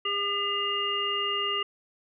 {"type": "harmonic tone", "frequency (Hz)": 403.9, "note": "G#4", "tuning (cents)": -48, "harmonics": [1, 3, 5, 7], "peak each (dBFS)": [-35, -31, -37, -28], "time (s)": [0.05, 1.63], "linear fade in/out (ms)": 5, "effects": []}